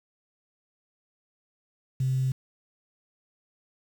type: tone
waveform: sine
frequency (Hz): 130.81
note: C3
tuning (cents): 0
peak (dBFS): -22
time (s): 2-2.32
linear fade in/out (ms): 5
effects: tanh soft clip ceiling -18 dBFS + 8-bit